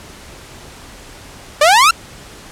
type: exponential sweep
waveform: sawtooth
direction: up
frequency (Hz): 569 to 1396.9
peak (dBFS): -3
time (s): 1.61-1.91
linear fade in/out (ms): 5
effects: pink hiss -37 dBFS RMS until 2.51 s + low-pass 10000 Hz 12 dB/octave